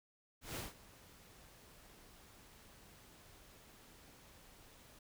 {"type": "noise with ADSR envelope", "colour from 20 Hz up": "pink", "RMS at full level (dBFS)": -42, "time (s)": [0.41, 4.99], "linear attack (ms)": 160, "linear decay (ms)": 160, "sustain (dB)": -19, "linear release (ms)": 5, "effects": []}